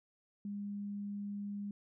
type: tone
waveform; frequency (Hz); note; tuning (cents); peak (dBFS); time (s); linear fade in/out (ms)
sine; 203.1; G#3; -38; -38; 0.45-1.71; 2
effects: none